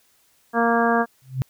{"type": "harmonic tone", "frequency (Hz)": 232.8, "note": "A#3", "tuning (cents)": -2, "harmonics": [1, 2, 3, 4, 5, 6, 7], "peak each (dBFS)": [-22, -23, -22, -26, -25, -30, -25], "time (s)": [0.53, 1.06], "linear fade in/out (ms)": 50}
{"type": "tone with exponential growth", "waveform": "sine", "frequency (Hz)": 130.81, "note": "C3", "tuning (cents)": 0, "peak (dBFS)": -16, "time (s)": [1.22, 1.42], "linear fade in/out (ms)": 0, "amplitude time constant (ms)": 43}
{"effects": ["white hiss -61 dBFS RMS until 1.49 s"]}